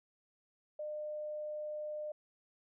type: tone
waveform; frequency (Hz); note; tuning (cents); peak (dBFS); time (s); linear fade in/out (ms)
sine; 604; D5; +48; -38; 0.79-2.12; 5
effects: none